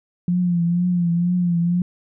sine tone with vibrato, 174.61 Hz, F3, in tune, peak -16 dBFS, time 0.28-1.82 s, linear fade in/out 2 ms, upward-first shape triangle, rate 2.1 Hz, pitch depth 60 cents each way, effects none

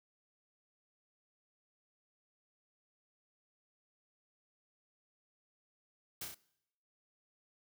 white noise with echo, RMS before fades -42 dBFS, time 6.21-6.25 s, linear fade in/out 5 ms, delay 32 ms, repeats 3, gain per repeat -3 dB, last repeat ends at 6.346 s, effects noise-tail reverb RT60 0.8 s tail -22 dB re dry

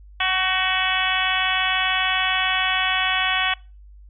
harmonic tone with a mistuned harmonic, 373.3 Hz, F#4, 15 cents sharp, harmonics 2 / 3 / 4 / 5 / 6 / 7 / 8 / 9, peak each -27 / -27 / -27 / -27 / -27 / -27 / -27 / -27 dBFS, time 0.2-3.54 s, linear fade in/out 5 ms, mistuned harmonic 4, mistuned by +25 cents, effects noise-tail reverb RT60 0.3 s tail -22 dB re dry + added 50 Hz sine -42 dBFS peak until 4.09 s

